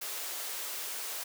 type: high-pass noise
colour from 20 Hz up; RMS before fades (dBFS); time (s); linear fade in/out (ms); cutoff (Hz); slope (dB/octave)
white; -38; 0.01-1.24; 10; 360; 24
effects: none